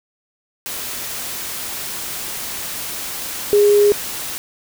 sine tone in noise, 411.3 Hz, G#4, 17 cents flat, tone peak -9 dBFS, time 3.53-3.92 s, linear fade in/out 0 ms, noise white, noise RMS -27 dBFS, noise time 0.66-4.38 s, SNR +15 dB, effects none

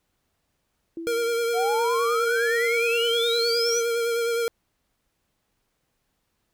sine tone with exponential decay, 331.9 Hz, E4, 12 cents sharp, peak -29 dBFS, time 0.97-1.71 s, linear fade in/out 2 ms, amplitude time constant 160 ms
square tone with vibrato, 466.2 Hz, A#4, in tune, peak -23 dBFS, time 1.07-4.48 s, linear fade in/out 0 ms, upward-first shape sine, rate 9.7 Hz, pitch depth 27 cents each way
sine exponential sweep, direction up, 701 to 6240 Hz, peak -24 dBFS, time 1.53-3.83 s, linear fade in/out 50 ms
effects pink hiss -74 dBFS RMS until 6.53 s

